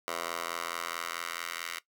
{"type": "tone with high-pass filter sweep", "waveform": "10% pulse", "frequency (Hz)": 84.6, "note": "E2", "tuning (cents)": 45, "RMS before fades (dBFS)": -37, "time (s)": [0.08, 1.79], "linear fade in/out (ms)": 0, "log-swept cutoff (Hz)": [760, 1800], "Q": 1.3, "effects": ["noise-tail reverb RT60 0.1 s tail -17 dB re dry"]}